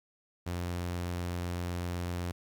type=tone; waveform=sawtooth; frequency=87.9 Hz; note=F2; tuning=12 cents sharp; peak=-29 dBFS; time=0.46-2.32 s; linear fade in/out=10 ms; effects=11-bit